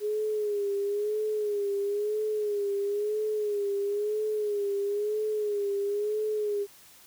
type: tone with vibrato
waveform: sine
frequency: 414.5 Hz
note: G#4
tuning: 3 cents flat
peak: -26 dBFS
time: 0-6.67 s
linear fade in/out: 50 ms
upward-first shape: sine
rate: 1 Hz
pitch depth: 62 cents each way
effects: white hiss -54 dBFS RMS until 7.06 s